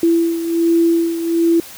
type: beating tone pair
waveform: sine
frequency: 334.4 / 335.7 Hz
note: E4 / E4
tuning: +25 / +32 cents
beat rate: 1.3 Hz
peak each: -13 / -19 dBFS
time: 0.03-1.6 s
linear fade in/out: 2 ms
effects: white hiss -36 dBFS RMS until 1.77 s